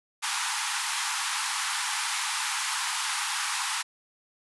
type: band-pass noise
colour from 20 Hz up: pink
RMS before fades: -30 dBFS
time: 0.22-3.83 s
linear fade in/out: 20 ms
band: 820 to 11000 Hz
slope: 96 dB/octave
effects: none